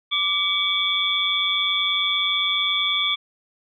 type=tone cluster; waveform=sine; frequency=1178 / 2275 / 3295 / 3484 Hz; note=D6 / C#7 / G#7 / A7; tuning=+5 / +44 / -14 / -18 cents; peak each=-29 / -26 / -25 / -22 dBFS; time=0.11-3.16 s; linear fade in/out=20 ms; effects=none